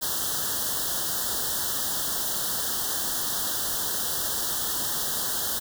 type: band-stop noise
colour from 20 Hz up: white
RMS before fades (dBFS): -28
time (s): 0.01-5.6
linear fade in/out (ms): 20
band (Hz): 1800 to 3000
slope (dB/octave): 96
effects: none